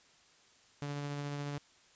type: tone with tremolo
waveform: sawtooth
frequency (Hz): 144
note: D3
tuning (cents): -34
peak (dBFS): -32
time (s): 0.82-1.58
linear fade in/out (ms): 0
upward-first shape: triangle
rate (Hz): 14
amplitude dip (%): 25
effects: white hiss -64 dBFS RMS until 1.95 s + resampled to 16000 Hz